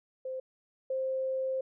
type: tone pair in turn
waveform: sine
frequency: 520 / 525.7 Hz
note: C5 / C5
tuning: -11 / +8 cents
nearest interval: unison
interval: 19 cents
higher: second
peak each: -34 / -29 dBFS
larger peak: second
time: 0.25-0.4 / 0.9-1.61 s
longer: second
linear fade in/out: 5 ms
effects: none